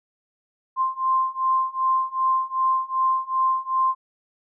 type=beating tone pair; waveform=sine; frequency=1046.5 / 1049.1 Hz; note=C6 / C6; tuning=0 / +4 cents; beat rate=2.6 Hz; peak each=-23 / -22 dBFS; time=0.76-3.95 s; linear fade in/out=50 ms; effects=none